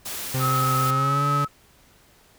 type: noise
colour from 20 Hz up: white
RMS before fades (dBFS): -32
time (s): 0.05-0.91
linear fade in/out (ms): 10
type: tone with pitch glide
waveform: 40% pulse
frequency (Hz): 130.81 to 143.48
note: C3 to D3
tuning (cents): 0 to -40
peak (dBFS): -22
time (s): 0.34-1.45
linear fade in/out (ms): 5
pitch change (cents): +160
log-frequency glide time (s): 0.87-1.25
type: tone with vibrato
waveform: sine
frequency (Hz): 1286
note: E6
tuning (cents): -43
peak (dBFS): -21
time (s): 0.39-1.48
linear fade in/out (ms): 50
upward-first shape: sine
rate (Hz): 17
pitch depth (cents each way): 16
effects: pink hiss -56 dBFS RMS until 2.38 s